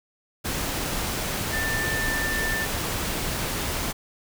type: tone in noise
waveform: sine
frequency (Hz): 1780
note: A6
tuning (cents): +20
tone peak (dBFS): -26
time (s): 1.52-2.66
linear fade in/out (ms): 20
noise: pink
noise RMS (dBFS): -28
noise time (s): 0.44-3.93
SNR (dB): -1
effects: none